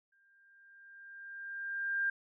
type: tone with exponential growth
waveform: sine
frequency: 1596 Hz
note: G6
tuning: 31 cents sharp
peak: -28 dBFS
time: 0.12-2.1 s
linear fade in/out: 5 ms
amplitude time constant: 430 ms
effects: none